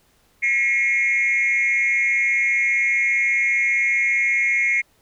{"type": "tone with frequency modulation", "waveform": "sine", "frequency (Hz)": 2161, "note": "C#7", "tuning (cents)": -45, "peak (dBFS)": -15, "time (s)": [0.42, 4.82], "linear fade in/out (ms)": 20, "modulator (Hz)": 233, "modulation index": 0.66, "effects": ["tanh soft clip ceiling -13 dBFS", "pink hiss -60 dBFS RMS until 5.01 s"]}